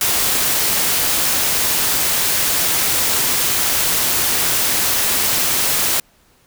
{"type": "noise", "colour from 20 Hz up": "white", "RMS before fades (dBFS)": -17, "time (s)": [0.01, 6], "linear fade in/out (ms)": 2, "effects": ["pink hiss -55 dBFS RMS until 6.46 s"]}